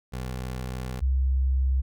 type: tone pair in turn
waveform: 20% pulse / sine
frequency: 63.3 / 65.67 Hz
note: B1 / C2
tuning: +43 / +7 cents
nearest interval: minor second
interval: 64 cents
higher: second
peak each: -26 / -20 dBFS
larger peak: second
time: 0.12-1.01 / 1.01-1.82 s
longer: first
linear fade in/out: 20 ms
effects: none